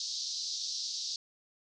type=band-pass noise; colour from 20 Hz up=pink; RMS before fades=-37 dBFS; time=0-1.16 s; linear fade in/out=2 ms; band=4000 to 6000 Hz; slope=48 dB/octave; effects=none